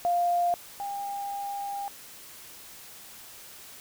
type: tone pair in turn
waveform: sine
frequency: 700 / 802.5 Hz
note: F5 / G5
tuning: +4 / +40 cents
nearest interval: major second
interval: 236 cents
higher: second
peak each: -22 / -31 dBFS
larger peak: first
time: 0.05-0.54 / 0.8-1.88 s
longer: second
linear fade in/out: 0 ms
effects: white hiss -47 dBFS RMS until 3.8 s